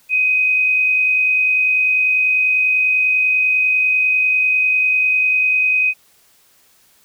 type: tone with amplitude modulation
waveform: sine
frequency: 2512 Hz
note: D#7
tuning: 16 cents sharp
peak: -11 dBFS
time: 0.09-5.94 s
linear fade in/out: 50 ms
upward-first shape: sine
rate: 50.1 Hz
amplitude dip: 30%
effects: white hiss -54 dBFS RMS until 7.04 s

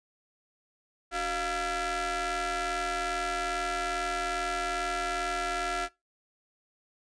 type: ring-modulated tone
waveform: sawtooth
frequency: 329.6 Hz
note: E4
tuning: in tune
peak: -22 dBFS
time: 1.11-5.89 s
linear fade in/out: 50 ms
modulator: 1030 Hz
effects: noise-tail reverb RT60 0.2 s tail -21 dB re dry + resampled to 22050 Hz

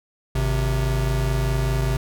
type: tone pair together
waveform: square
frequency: 51.87 / 130.7 Hz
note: G#1 / C3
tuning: -1 / -1 cents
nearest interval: octave + major third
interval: 1600 cents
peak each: -23 dBFS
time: 0.35-1.97 s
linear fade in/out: 5 ms
effects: none

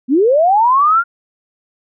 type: linear sweep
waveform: sine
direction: up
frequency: 233.1 to 1426 Hz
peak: -8 dBFS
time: 0.08-1.04 s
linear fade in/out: 50 ms
effects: none

